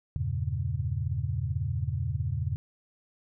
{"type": "chord", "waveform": "sine", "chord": "E diminished seventh", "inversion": "none", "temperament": "equal", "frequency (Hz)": [82.41, 98, 116.54, 138.59], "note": ["E2", "G2", "Bb2", "Db3"], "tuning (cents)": [0, 0, 0, 0], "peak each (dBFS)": -33, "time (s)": [0.16, 2.56], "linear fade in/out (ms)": 0, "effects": []}